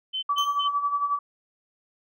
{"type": "tone bursts", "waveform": "sine", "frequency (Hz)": 3066, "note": "G7", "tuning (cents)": -39, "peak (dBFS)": -26, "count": 3, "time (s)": [0.13, 0.684], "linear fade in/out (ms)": 20, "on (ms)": 98, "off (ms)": 130}
{"type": "tone with tremolo", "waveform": "sine", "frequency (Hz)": 1150, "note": "D6", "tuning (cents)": -37, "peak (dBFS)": -20, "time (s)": [0.29, 1.19], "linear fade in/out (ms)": 5, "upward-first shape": "sine", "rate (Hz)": 11, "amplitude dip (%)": 65}
{"type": "tone with exponential decay", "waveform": "30% pulse", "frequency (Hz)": 3141, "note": "G7", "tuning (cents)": 3, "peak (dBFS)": -28, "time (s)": [0.38, 0.74], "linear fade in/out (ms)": 2, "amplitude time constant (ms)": 77}
{"effects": []}